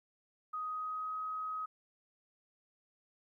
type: tone with pitch glide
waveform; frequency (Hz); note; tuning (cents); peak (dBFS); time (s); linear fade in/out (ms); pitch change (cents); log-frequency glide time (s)
sine; 1251 to 1264.8; D#6 to D#6; +9 to +28; -36; 0.53-1.66; 10; +19; 0.66-1.16
effects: 13-bit